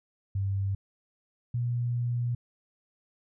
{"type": "tone pair in turn", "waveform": "sine", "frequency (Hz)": [98, 120.66], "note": ["G2", "B2"], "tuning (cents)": [0, -40], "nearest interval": "major third", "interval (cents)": 360, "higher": "second", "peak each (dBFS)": -26, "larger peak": "neither", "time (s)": [[0.35, 0.75], [1.54, 2.35]], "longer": "second", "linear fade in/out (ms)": 5, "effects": []}